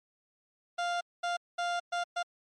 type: tone bursts at uneven times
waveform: 30% pulse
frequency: 698.5 Hz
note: F5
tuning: in tune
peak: -27 dBFS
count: 5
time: 0.78-1.01 / 1.23-1.37 / 1.58-1.8 / 1.92-2.04 / 2.16-2.23 s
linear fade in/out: 10 ms
effects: low-pass 6000 Hz 12 dB/octave + MP3 48 kbps